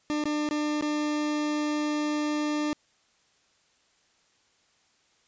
40% pulse tone with dropouts, 299.4 Hz, D4, 33 cents sharp, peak -25 dBFS, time 0.1-2.73 s, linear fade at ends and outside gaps 0 ms, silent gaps 0.239-0.255 / 0.489-0.51 / 0.811-0.824 s, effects white hiss -66 dBFS RMS until 5.27 s + resampled to 16000 Hz

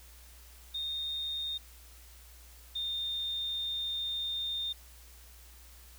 sine tone pair in turn, 3675 / 3637 Hz, A#7 / A#7, -25 / -43 cents, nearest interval unison, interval 18 cents, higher first, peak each -33 / -32 dBFS, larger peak second, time 0.74-1.58 / 2.75-4.73 s, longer second, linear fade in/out 10 ms, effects added 60 Hz sine -53 dBFS peak until 5.98 s + white hiss -57 dBFS RMS until 5.98 s

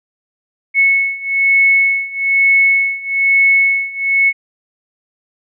sine beating tone pair, 2200 / 2201.1 Hz, C#7 / C#7, -14 / -13 cents, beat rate 1.1 Hz, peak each -14 / -12 dBFS, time 0.74-4.33 s, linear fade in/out 50 ms, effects none

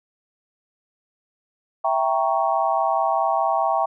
sine chord, E diminished seventh, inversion none, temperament equal, 659.3 / 784 / 932.3 / 1108.7 Hz, E5 / G5 / Bb5 / Db6, 0 / 0 / 0 / 0 cents, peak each -23 / -22 / -25 / -25 dBFS, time 1.84-3.86 s, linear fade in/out 10 ms, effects none

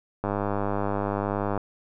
click train, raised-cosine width 1 ms, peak -13 dBFS, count 136, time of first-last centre 0.24-1.577 s, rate 101 Hz, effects none

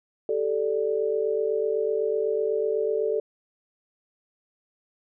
sine chord, G suspended second, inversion none, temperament equal, 392 / 440 / 587.3 Hz, G4 / A4 / D5, 0 / 0 / 0 cents, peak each -29 / -24 / -30 dBFS, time 0.29-3.2 s, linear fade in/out 2 ms, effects none

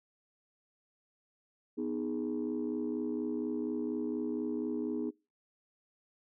sine chord, G# minor, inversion first, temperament equal, 246.9 / 311.1 / 415.3 Hz, B3 / D#4 / G#4, 0 / 0 / 0 cents, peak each -35 / -35 / -37 dBFS, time 1.77-5.11 s, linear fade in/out 20 ms, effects noise-tail reverb RT60 0.3 s tail -25 dB re dry + tanh soft clip ceiling -26 dBFS

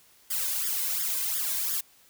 blue noise with flanger, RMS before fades -29 dBFS, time 0.3-1.81 s, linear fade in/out 10 ms, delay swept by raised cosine 0.58 to 1.98 ms, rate 2.8 Hz, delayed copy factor +1, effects white hiss -59 dBFS RMS until 2.09 s

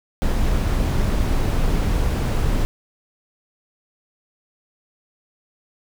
brown noise, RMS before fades -19 dBFS, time 0.22-2.65 s, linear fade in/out 0 ms, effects none

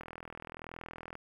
click train, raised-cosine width 0.5 ms, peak -28 dBFS, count 48, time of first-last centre 0.01-1.154 s, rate 41.1 Hz, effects 10-bit

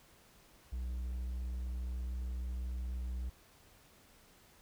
triangle tone, 61.9 Hz, B1, 5 cents sharp, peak -34 dBFS, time 0.72-3.3 s, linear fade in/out 10 ms, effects pink hiss -63 dBFS RMS until 4.61 s

